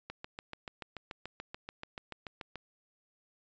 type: click train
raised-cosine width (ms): 0.3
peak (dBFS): -25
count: 18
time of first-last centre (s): 0.1-2.557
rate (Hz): 6.92
effects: resampled to 16000 Hz

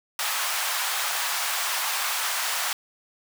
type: high-pass noise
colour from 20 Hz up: pink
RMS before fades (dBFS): -27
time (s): 0.19-2.73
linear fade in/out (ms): 2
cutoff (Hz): 830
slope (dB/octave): 24
effects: none

